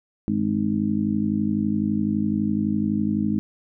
harmonic tone with a mistuned harmonic, 51.91 Hz, G#1, in tune, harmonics 2 / 3 / 4 / 5 / 6, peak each -32 / -33 / -22 / -28 / -27 dBFS, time 0.28-3.39 s, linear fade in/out 0 ms, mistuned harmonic 2, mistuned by -99 cents, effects none

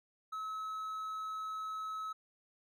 triangle tone, 1290 Hz, E6, 38 cents flat, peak -36 dBFS, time 0.32-2.13 s, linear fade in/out 10 ms, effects none

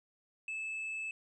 triangle tone, 2615 Hz, E7, 15 cents flat, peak -35 dBFS, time 0.48-1.11 s, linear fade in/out 2 ms, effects resampled to 24000 Hz

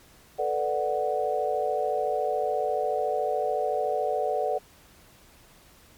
sine chord, B minor seventh, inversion third, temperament equal, 440 / 493.9 / 587.3 / 740 Hz, A4 / B4 / D5 / F#5, 0 / 0 / 0 / 0 cents, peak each -30 / -31 / -29 / -28 dBFS, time 0.38-4.59 s, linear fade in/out 20 ms, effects pink hiss -55 dBFS RMS until 5.97 s + MP3 96 kbps

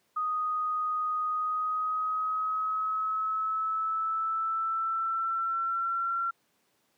sine tone with pitch glide, 1244.5 to 1365 Hz, D#6 to F6, 0 to -40 cents, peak -27 dBFS, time 0.16-6.31 s, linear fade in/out 10 ms, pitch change +160 cents, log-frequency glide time 1.3-6.17 s, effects pink hiss -71 dBFS RMS until 6.97 s + high-pass 200 Hz 12 dB/octave

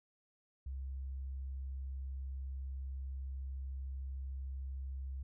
sine tone, 66.7 Hz, C2, 34 cents sharp, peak -39 dBFS, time 0.66-5.23 s, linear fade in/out 5 ms, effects none

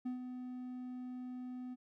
triangle tone with ADSR envelope, 251.1 Hz, B3, 29 cents sharp, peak -33 dBFS, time 0.05-1.76 s, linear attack 12 ms, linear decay 120 ms, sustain -7 dB, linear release 32 ms, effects none

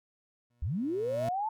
30% pulse tone with exponential growth, 120 Hz, B2, 49 cents flat, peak -30 dBFS, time 0.5-1.29 s, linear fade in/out 5 ms, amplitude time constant 170 ms
sine linear sweep, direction up, 55.6 to 894 Hz, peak -29 dBFS, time 0.62-1.49 s, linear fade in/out 5 ms
effects none

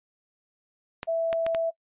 clicks, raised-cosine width 0.3 ms, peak -16 dBFS, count 4, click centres 1.031 / 1.329 / 1.465 / 1.548 s
sine tone, 660 Hz, E5, 2 cents sharp, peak -23 dBFS, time 1.07-1.71 s, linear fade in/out 20 ms
effects noise-tail reverb RT60 0.1 s tail -25 dB re dry + resampled to 8000 Hz

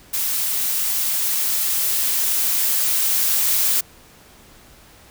blue noise with level ramp, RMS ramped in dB -22 to -18 dBFS, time 0.13-3.81 s, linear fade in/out 10 ms, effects pink hiss -48 dBFS RMS until 5.1 s

